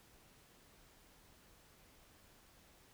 silence, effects pink hiss -65 dBFS RMS until 2.93 s

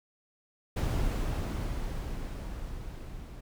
brown noise with level ramp, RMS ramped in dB -27 to -44 dBFS, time 0.76-3.41 s, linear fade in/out 10 ms, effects none

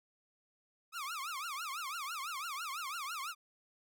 sawtooth tone with vibrato, 1223 Hz, D#6, 30 cents flat, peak -35 dBFS, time 0.92-3.35 s, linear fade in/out 50 ms, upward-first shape triangle, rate 6 Hz, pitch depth 290 cents each way, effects none

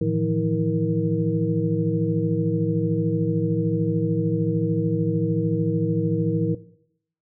sine tone cluster, 110.8 / 158.6 / 172 / 322 / 470.2 Hz, A2 / D#3 / F3 / E4 / A#4, +13 / +33 / -26 / -41 / +15 cents, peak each -26 dBFS, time 0.01-6.55 s, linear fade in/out 5 ms, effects noise-tail reverb RT60 0.7 s tail -17 dB re dry

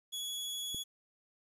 sawtooth tone, 3372 Hz, G#7, 26 cents sharp, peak -34 dBFS, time 0.12-0.84 s, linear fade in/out 20 ms
click, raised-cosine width 3 ms, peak -33 dBFS, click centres 0.746 s
effects resampled to 32000 Hz + 11-bit

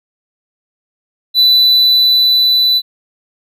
triangle tone with level ramp, 3985 Hz, B7, 15 cents sharp, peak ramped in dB -4 to -7 dBFS, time 1.34-2.82 s, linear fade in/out 50 ms, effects none

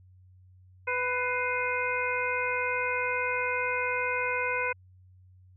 harmonic tone with a mistuned harmonic, 497.7 Hz, B4, 13 cents sharp, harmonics 1 / 2 / 3 / 4 / 5, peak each -33 / -33 / -33 / -33 / -33 dBFS, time 0.87-4.73 s, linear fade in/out 10 ms, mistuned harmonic 4, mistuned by +100 cents, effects added 92 Hz sine -53 dBFS peak until 5.56 s

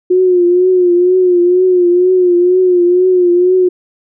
sine tone with vibrato, 360.2 Hz, F#4, 46 cents flat, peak -6 dBFS, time 0.1-3.69 s, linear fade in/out 10 ms, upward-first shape triangle, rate 2.1 Hz, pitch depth 63 cents each way, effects none

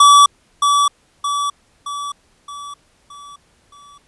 square tone with echo, 1149 Hz, D6, 38 cents flat, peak -6 dBFS, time 0-0.26 s, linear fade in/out 5 ms, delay 620 ms, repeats 6, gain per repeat -6 dB, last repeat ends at 3.98 s, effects pink hiss -57 dBFS RMS until 4.07 s + resampled to 24000 Hz

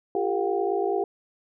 sine tone cluster, 348.2 / 397.4 / 455.2 / 716 / 781 Hz, F4 / G4 / A#4 / F5 / G5, -5 / +24 / -41 / +43 / -7 cents, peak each -30 / -25 / -32 / -30 / -33 dBFS, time 0.15-1.04 s, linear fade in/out 2 ms, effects none

